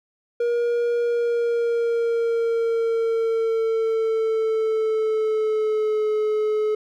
triangle tone with pitch glide, 474.9 to 428 Hz, A#4 to A4, +32 to -48 cents, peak -17 dBFS, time 0.4-6.75 s, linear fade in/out 5 ms, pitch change -180 cents, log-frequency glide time 1.01-6.08 s, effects none

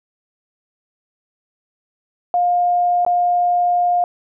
sine tone with dropouts, 708 Hz, F5, 23 cents sharp, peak -13 dBFS, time 2.34-4.04 s, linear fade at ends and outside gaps 1 ms, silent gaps 3.05-3.064 s, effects none

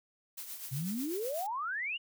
blue noise with tremolo, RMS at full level -41 dBFS, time 0.37-1.47 s, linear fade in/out 10 ms, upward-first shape triangle, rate 8.1 Hz, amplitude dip 60%
sine exponential sweep, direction up, 125.1 to 2960 Hz, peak -33 dBFS, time 0.71-1.98 s, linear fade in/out 20 ms
effects none

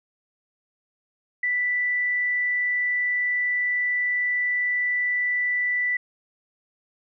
sine tone, 1975.5 Hz, B6, in tune, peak -21 dBFS, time 1.43-5.97 s, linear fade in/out 5 ms, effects none

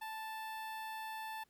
sawtooth tone with notch filter, 880 Hz, A5, in tune, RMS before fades -44 dBFS, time 0.01-1.44 s, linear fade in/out 10 ms, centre 6500 Hz, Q 0.93, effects pink hiss -75 dBFS RMS until 1.49 s

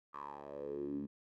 10% pulse tone with band-pass filter sweep, 71.6 Hz, D2, 43 cents flat, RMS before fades -43 dBFS, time 0.13-1.07 s, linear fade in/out 20 ms, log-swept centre 1200 to 230 Hz, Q 6.7, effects none

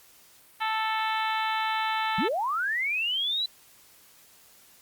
harmonic tone, 440 Hz, A4, in tune, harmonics 2 / 3 / 4 / 5 / 6 / 7 / 8 / 9, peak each -28 / -32 / -34 / -36 / -38 / -39 / -40 / -41 dBFS, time 0.6-2.29 s, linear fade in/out 20 ms
sine linear sweep, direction up, 155.56 to 4017 Hz, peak -25 dBFS, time 2.18-3.46 s, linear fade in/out 5 ms
effects white hiss -56 dBFS RMS until 4.81 s + Opus 48 kbps

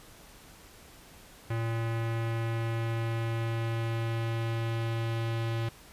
square tone with low-pass filter sweep, 114.5 Hz, A#2, 31 cents flat, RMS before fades -31 dBFS, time 1.5-5.69 s, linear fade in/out 5 ms, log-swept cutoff 2200 to 3400 Hz, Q 1.4, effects pink hiss -53 dBFS RMS until 5.92 s + resampled to 32000 Hz

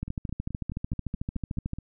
two click trains, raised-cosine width 5 ms, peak -18 / -24 dBFS, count 24 / 9, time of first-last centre 0.03-1.734 / 0.08-1.786 s, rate 13.5 / 4.69 Hz, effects none

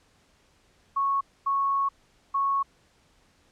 sine tone bursts at uneven times, 1104 Hz, C#6, 7 cents flat, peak -22 dBFS, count 3, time 0.96-1.21 / 1.46-1.89 / 2.34-2.63 s, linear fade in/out 10 ms, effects pink hiss -63 dBFS RMS until 3.51 s + low-pass 8000 Hz 12 dB/octave

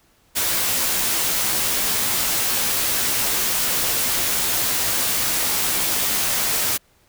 white noise with comb filter, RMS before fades -21 dBFS, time 0.35-6.78 s, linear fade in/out 20 ms, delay 14 ms, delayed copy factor -0.5, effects pink hiss -59 dBFS RMS until 7.08 s

